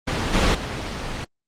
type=noise with level steps; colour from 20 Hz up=pink; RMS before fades=-23 / -17 / -28 dBFS; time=0.07-1.25 s; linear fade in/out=10 ms; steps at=0.33 / 0.54 s; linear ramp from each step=10 ms; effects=low-pass 5000 Hz 12 dB/octave + Opus 24 kbps